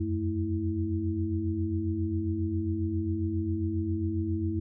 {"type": "tone cluster", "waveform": "sine", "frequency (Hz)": [85.7, 93.1, 220.8, 326], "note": ["F2", "F#2", "A3", "E4"], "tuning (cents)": [-32, 11, 6, -19], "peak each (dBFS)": [-36, -30, -36, -31], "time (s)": [0, 4.6], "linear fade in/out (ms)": 10, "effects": []}